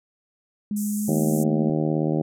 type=tone with pitch glide; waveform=sine; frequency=207.7 to 218.4 Hz; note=G#3 to A3; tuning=0 to -13 cents; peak=-23 dBFS; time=0.71-1.7 s; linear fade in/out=2 ms; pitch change=+87 cents; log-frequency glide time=0.96-1.38 s
type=band-pass noise; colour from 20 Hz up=pink; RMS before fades=-36 dBFS; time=0.76-1.44 s; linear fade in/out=10 ms; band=6500 to 14000 Hz; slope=48 dB/octave
type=harmonic tone; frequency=77.78 Hz; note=D#2; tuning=in tune; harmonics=2 / 3 / 4 / 5 / 6 / 7 / 8 / 9 / 10; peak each=-24 / -28 / -26 / -29 / -36 / -31 / -37 / -37 / -40 dBFS; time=1.08-2.22 s; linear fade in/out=5 ms
effects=none